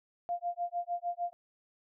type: tone with tremolo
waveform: sine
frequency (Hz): 698.5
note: F5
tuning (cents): 0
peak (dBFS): -29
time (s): 0.29-1.33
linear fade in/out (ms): 0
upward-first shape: sine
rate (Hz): 6.6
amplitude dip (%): 100
effects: none